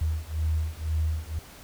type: beating tone pair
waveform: sine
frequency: 77.8 / 79.8 Hz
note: D#2 / D#2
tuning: 0 / +44 cents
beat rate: 2 Hz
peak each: -28 dBFS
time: 0.01-1.39 s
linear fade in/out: 5 ms
effects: pink hiss -48 dBFS RMS until 1.63 s